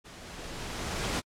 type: noise with level ramp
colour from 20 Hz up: pink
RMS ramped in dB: -48 to -30 dBFS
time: 0.04-1.21 s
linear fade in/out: 20 ms
effects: low-pass 8000 Hz 12 dB/octave + AAC 64 kbps